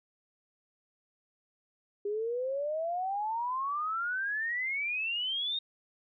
sine exponential sweep, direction up, 401.7 to 3729 Hz, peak -30 dBFS, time 2.05-5.59 s, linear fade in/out 5 ms, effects none

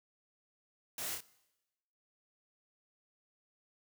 white noise with echo, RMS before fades -41 dBFS, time 0.98-1.15 s, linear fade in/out 2 ms, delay 28 ms, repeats 2, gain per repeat -3 dB, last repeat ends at 1.206 s, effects noise-tail reverb RT60 1.0 s tail -21 dB re dry

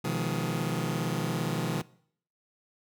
sawtooth chord, F half-diminished seventh, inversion second, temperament just, 125.72 / 157.15 / 174.61 / 209.5 Hz, Cb3 / Eb3 / F3 / Ab3, +31 / +18 / 0 / +15 cents, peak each -30 / -28 / -30 / -32 dBFS, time 0.04-1.82 s, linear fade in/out 10 ms, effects noise-tail reverb RT60 0.6 s tail -21 dB re dry

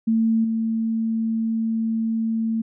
sine tone with level steps, 224.6 Hz, A3, 36 cents sharp, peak -16 / -20 dBFS, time 0.07-2.62 s, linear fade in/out 10 ms, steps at 0.44 s, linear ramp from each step 5 ms, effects none

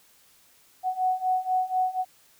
sine beating tone pair, 740 / 744.1 Hz, F#5 / F#5, 0 / +10 cents, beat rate 4.1 Hz, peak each -27 / -25 dBFS, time 0.83-2.05 s, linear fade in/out 50 ms, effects white hiss -59 dBFS RMS until 2.39 s

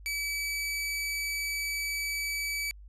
sawtooth tone, 2294 Hz, D7, 41 cents flat, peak -27 dBFS, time 0.06-2.71 s, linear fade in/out 0 ms, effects added 50 Hz sine -46 dBFS peak until 2.88 s + resampled to 32000 Hz

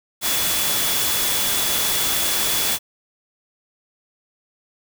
sine tone in noise, 3420 Hz, A7, 50 cents flat, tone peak -28 dBFS, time 0.21-2.79 s, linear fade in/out 50 ms, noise white, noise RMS -21 dBFS, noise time 0.21-2.79 s, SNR -10 dB, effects none

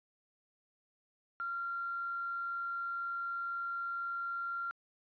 sine tone with quantisation, 1381 Hz, F6, 20 cents flat, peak -35 dBFS, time 1.4-4.71 s, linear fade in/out 0 ms, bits 10, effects resampled to 11025 Hz

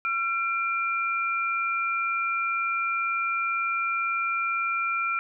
sine tone pair together, 1360 / 2378 Hz, F6 / D7, -46 / +21 cents, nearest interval minor seventh, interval 967 cents, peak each -26 / -28 dBFS, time 0.05-5.19 s, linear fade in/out 0 ms, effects none

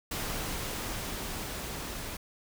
pink noise with level ramp, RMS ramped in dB -34 to -39 dBFS, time 0.11-2.17 s, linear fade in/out 5 ms, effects none

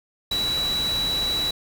sine tone in noise, 3924 Hz, B7, 12 cents flat, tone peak -22 dBFS, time 0.31-1.51 s, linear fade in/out 5 ms, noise pink, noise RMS -32 dBFS, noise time 0.31-1.51 s, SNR +7 dB, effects none

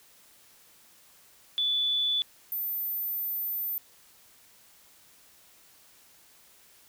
sine tone pair in turn, 3468 / 14082 Hz, A7 / A9, -26 / 0 cents, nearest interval 2 octaves, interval 2426 cents, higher second, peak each -24 / -29 dBFS, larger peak first, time 1.58-2.22 / 2.52-3.78 s, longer second, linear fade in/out 0 ms, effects white hiss -58 dBFS RMS until 6.88 s

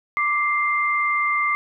sine tone pair together, 1175 / 2094 Hz, D6 / C7, +1 / +1 cents, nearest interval minor seventh, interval 1000 cents, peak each -21 dBFS, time 0.17-1.55 s, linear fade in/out 0 ms, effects none

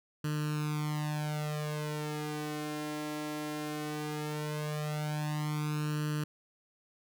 sawtooth tone with flanger, 150.9 Hz, D3, 47 cents sharp, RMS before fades -35 dBFS, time 0.24-6.24 s, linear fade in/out 5 ms, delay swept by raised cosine 0.68 to 2.98 ms, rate 0.17 Hz, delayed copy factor +0.95, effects none

